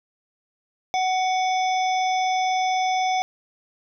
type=harmonic tone with a mistuned harmonic; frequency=746 Hz; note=F#5; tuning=14 cents sharp; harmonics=1 / 3 / 5 / 7 / 8; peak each=-20 / -30 / -34 / -37 / -38 dBFS; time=0.94-3.22 s; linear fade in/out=0 ms; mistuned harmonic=5; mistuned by=-120 cents; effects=none